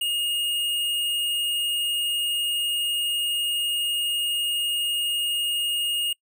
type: tone with hard clipping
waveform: sine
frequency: 2852 Hz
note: F7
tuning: 36 cents sharp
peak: -24 dBFS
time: 0.01-6.13 s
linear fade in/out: 5 ms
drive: 15 dB
effects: noise-tail reverb RT60 0.1 s tail -24 dB re dry